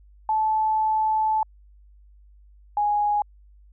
sine tone pair in turn, 870 / 829.7 Hz, A5 / G#5, -20 / -2 cents, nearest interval minor second, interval 82 cents, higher first, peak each -19 dBFS, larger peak neither, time 0.29-1.43 / 2.77-3.22 s, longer first, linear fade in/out 2 ms, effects added 50 Hz sine -49 dBFS peak until 3.72 s

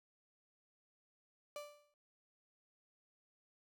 35% pulse tone with exponential decay, 587.3 Hz, D5, in tune, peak -40 dBFS, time 1.56-1.94 s, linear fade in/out 1 ms, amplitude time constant 82 ms, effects none

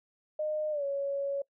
sine tone with pitch glide, 612 to 558 Hz, D#5 to C#5, -29 to +11 cents, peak -29 dBFS, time 0.39-1.42 s, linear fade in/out 5 ms, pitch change -160 cents, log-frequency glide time 0.71-0.84 s, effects noise-tail reverb RT60 0.1 s tail -22 dB re dry

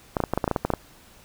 clicks, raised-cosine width 1 ms, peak -8 dBFS, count 12, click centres 0.168 / 0.203 / 0.238 / 0.336 / 0.376 / 0.442 / 0.478 / 0.513 / 0.562 / 0.65 / 0.703 / 0.737 s, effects pink hiss -52 dBFS RMS until 1.24 s

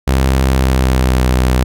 sawtooth tone with pitch glide, 66 to 63.24 Hz, C2 to B1, +16 to +42 cents, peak -6 dBFS, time 0.07-1.64 s, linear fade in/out 10 ms, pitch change -74 cents, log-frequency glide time 0.45-1.24 s, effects none

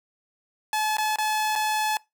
sawtooth tone with dropouts, 859 Hz, A5, 42 cents flat, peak -19 dBFS, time 0.73-1.97 s, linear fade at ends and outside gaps 1 ms, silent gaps 0.969-0.983 / 1.159-1.185 / 1.554-1.559 s, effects noise-tail reverb RT60 0.2 s tail -22 dB re dry

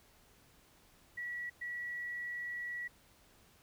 sine tone bursts at uneven times, 1936 Hz, B6, 35 cents flat, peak -38 dBFS, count 2, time 1.17-1.5 / 1.61-2.88 s, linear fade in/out 10 ms, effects pink hiss -65 dBFS RMS until 3.62 s

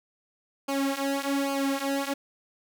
sawtooth tone with flanger, 276.3 Hz, C#4, 6 cents flat, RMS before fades -28 dBFS, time 0.68-2.14 s, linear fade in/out 10 ms, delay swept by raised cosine 0.53 to 4.53 ms, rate 1.2 Hz, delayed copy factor -0.85, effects none

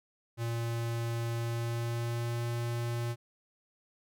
square tone with pitch glide, 116.54 to 118.3 Hz, A#2 to A#2, 0 to +26 cents, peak -32 dBFS, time 0.37-3.16 s, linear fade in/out 50 ms, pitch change +26 cents, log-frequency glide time 1.35-2.47 s, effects none

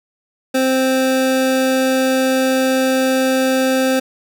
square tone pair together, 261.6 / 523.7 Hz, C4 / C5, 0 / +1 cents, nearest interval octave, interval 1201 cents, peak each -17 dBFS, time 0.54-4 s, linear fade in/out 10 ms, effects none

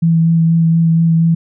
sine tone with vibrato, 164.81 Hz, E3, in tune, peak -8 dBFS, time 0.02-1.35 s, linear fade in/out 10 ms, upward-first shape sine, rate 4.2 Hz, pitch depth 14 cents each way, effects none

